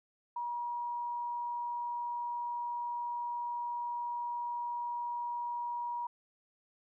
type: tone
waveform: sine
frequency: 957 Hz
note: A#5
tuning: 45 cents sharp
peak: -34 dBFS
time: 0.36-6.07 s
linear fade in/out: 5 ms
effects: none